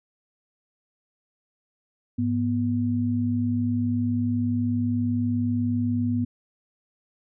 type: tone pair together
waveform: sine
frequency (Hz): 103.83 / 244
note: G#2 / B3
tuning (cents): 0 / -21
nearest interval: octave + minor third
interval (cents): 1479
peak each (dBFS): -26 / -23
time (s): 2.18-6.25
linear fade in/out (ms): 10
effects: none

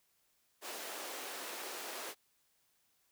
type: high-pass noise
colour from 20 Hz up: pink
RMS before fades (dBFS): -44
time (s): 0.61-2.15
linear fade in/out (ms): 50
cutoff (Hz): 350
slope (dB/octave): 24
effects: white hiss -75 dBFS RMS until 3.11 s

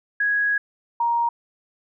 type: tone pair in turn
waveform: sine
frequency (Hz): 1661.2 / 938.8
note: G#6 / A#5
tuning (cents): 0 / +12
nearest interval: minor seventh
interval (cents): 988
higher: first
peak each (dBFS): -18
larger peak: neither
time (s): 0.2-0.58 / 1-1.29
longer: first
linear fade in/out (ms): 5
effects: none

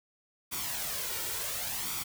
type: noise with flanger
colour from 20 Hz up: white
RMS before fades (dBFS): -35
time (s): 0.51-2.04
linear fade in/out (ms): 20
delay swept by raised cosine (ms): 0.86 to 2.16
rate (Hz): 0.7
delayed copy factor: +0.6
effects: none

